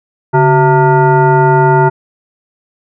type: tone with frequency modulation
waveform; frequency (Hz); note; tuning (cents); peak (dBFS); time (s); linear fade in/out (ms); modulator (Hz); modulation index
sine; 378.9; F#4; +41; -5; 0.33-1.9; 20; 521; 1.5
effects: none